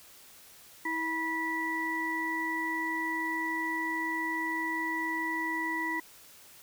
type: tone cluster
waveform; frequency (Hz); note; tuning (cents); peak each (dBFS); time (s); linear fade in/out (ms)
sine; 323.4 / 972 / 1959; E4 / B5 / B6; -33 / -28 / -15; -36 / -35 / -32; 0.85-6; 5
effects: white hiss -54 dBFS RMS until 6.62 s